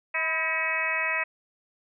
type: harmonic tone with a mistuned harmonic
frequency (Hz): 320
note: D#4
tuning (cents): +49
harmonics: 2 / 3 / 4 / 5 / 6 / 7 / 8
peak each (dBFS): -36 / -35 / -36 / -36 / -29 / -31 / -30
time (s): 0.14-1.24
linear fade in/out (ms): 10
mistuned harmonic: 3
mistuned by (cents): +66
effects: none